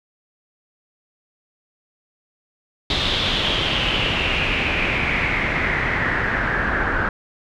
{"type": "noise with low-pass filter sweep", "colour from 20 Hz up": "pink", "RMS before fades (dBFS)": -21, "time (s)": [2.9, 7.09], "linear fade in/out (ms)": 2, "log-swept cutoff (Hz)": [3700, 1500], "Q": 5.2, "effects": []}